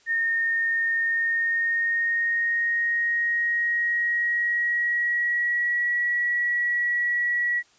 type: tone with pitch glide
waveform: sine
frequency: 1834 to 1928.5 Hz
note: A#6 to B6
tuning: -29 to -42 cents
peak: -21 dBFS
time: 0.06-7.63 s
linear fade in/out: 50 ms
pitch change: +87 cents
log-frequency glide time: 1-5.93 s
effects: white hiss -59 dBFS RMS until 7.78 s + resampled to 16000 Hz